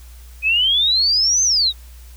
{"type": "exponential two-way sweep", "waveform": "sine", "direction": "up then down", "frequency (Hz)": [2489, 6320, 3686], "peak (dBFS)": -13, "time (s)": [0.42, 1.73], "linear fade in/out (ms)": 50, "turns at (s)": 1.43, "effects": ["added 60 Hz sine -37 dBFS peak until 2.16 s", "white hiss -49 dBFS RMS until 2.16 s"]}